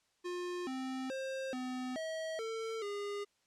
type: tone with pitch steps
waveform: square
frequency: 355.8 / 261.1 / 531 / 254.1 / 641 / 448.5 / 407.3 Hz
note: F4 / C4 / C5 / B3 / E5 / A4 / G#4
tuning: +32 / -3 / +25 / +49 / -49 / +33 / -34 cents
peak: -38 dBFS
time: 0.24-3.25 s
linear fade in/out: 20 ms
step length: 430 ms
effects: white hiss -75 dBFS RMS until 3.46 s + low-pass 7000 Hz 12 dB/octave